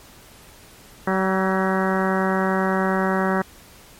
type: harmonic tone with a mistuned harmonic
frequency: 190 Hz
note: F#3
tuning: 46 cents sharp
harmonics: 1 / 2 / 3 / 4 / 5 / 6 / 7 / 8 / 9 / 10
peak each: -22 / -25 / -27 / -28 / -29 / -30 / -30 / -31 / -32 / -32 dBFS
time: 1.07-3.42 s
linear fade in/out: 5 ms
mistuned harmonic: 9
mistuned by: -47 cents
effects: pink hiss -47 dBFS RMS until 3.99 s + MP3 64 kbps